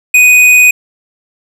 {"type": "tone with hard clipping", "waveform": "triangle", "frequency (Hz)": 2489, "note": "D#7", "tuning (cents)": 0, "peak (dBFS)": -4, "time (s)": [0.14, 0.71], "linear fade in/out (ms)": 5, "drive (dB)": 14, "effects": []}